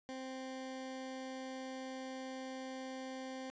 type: tone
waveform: 20% pulse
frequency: 261.6 Hz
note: C4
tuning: in tune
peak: -38 dBFS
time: 0.09-3.5 s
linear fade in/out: 0 ms
effects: resampled to 16000 Hz + 11-bit